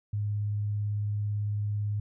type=tone with vibrato; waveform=sine; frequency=103.83 Hz; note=G#2; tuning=in tune; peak=-27 dBFS; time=0.13-2 s; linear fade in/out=5 ms; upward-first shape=triangle; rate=18 Hz; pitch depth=12 cents each way; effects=none